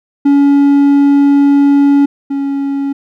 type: tone pair in turn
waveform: triangle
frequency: 282.3 / 277.9 Hz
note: C#4 / C#4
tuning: +32 / +4 cents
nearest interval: unison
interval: 28 cents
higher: first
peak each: -3 / -11 dBFS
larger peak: first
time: 0.25-2.06 / 2.3-2.93 s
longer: first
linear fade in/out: 10 ms
effects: none